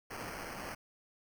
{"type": "noise with sample-and-hold", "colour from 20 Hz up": "blue", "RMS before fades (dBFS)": -43, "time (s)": [0.1, 0.75], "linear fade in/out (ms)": 10, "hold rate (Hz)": 3675, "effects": []}